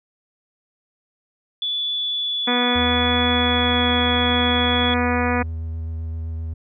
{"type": "tone with pitch glide", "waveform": "sine", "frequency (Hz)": [3451, 3372], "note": ["A7", "G#7"], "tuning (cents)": [-34, 26], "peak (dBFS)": -21, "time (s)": [1.62, 4.94], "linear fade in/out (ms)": 2, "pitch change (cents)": -40, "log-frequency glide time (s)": [2.03, 3.88]}
{"type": "harmonic tone", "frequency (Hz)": 244.8, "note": "B3", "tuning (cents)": -15, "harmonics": [1, 2, 3, 4, 5, 6, 7, 8, 9, 10], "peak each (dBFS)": [-22, -25, -27, -28, -29, -30, -30, -31, -32, -32], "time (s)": [2.47, 5.43], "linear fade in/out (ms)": 10}
{"type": "tone with vibrato", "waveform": "triangle", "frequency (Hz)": 81, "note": "E2", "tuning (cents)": -30, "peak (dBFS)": -23, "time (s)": [2.75, 6.54], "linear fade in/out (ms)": 10, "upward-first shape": "square", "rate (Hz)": 7.7, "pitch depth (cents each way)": 12}
{"effects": []}